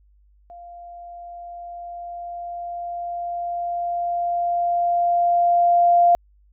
sine tone with level ramp, 696 Hz, F5, 6 cents flat, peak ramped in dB -38 to -11 dBFS, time 0.5-6.15 s, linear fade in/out 0 ms, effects added 50 Hz sine -53 dBFS peak until 6.52 s

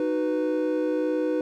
triangle chord, B major, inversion first, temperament just, 308.7 / 370.4 / 493.9 Hz, D#4 / F#4 / B4, -14 / +2 / 0 cents, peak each -24 / -29 / -24 dBFS, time 0-1.41 s, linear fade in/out 2 ms, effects none

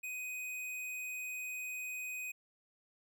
square tone, 2500 Hz, D#7, 8 cents sharp, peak -40 dBFS, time 0.03-2.32 s, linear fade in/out 10 ms, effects none

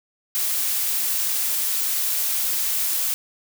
blue noise, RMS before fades -23 dBFS, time 0.35-3.14 s, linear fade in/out 0 ms, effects none

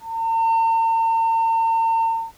sine tone with ADSR envelope, 907 Hz, A#5, 48 cents flat, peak -12 dBFS, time 0-2.32 s, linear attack 520 ms, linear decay 400 ms, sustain -2 dB, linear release 290 ms, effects tanh soft clip ceiling -14 dBFS + pink hiss -52 dBFS RMS until 2.37 s

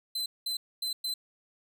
40% pulse tone bursts at uneven times, 4055 Hz, B7, 45 cents sharp, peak -29 dBFS, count 4, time 0.15-0.26 / 0.46-0.57 / 0.82-0.93 / 1.04-1.14 s, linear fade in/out 5 ms, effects none

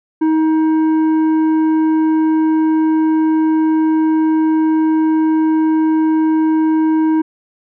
sine tone with tanh clipping, 315.9 Hz, D#4, 26 cents sharp, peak -12 dBFS, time 0.21-7.22 s, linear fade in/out 10 ms, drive 8 dB, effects none

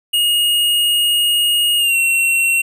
square tone with pitch glide, 2866 to 2724 Hz, F7 to F7, +44 to -44 cents, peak -13 dBFS, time 0.13-2.62 s, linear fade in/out 10 ms, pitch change -88 cents, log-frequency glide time 1.78-1.96 s, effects none

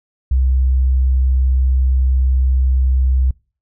sine tone, 64.7 Hz, C2, 19 cents flat, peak -11 dBFS, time 0.31-3.31 s, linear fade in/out 5 ms, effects noise-tail reverb RT60 0.4 s tail -26 dB re dry

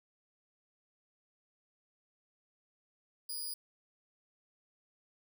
10% pulse tone, 4911 Hz, D#8, 23 cents flat, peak -31 dBFS, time 3.29-3.54 s, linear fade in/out 5 ms, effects none

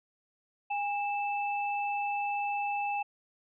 sine tone pair together, 815.4 / 2637 Hz, G#5 / E7, -32 / 0 cents, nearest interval octave + minor sixth, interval 2032 cents, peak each -30 / -36 dBFS, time 0.7-3.03 s, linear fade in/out 10 ms, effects none

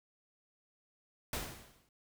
pink noise with exponential decay, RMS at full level -35 dBFS, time 1.33-1.89 s, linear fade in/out 2 ms, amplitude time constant 120 ms, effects none

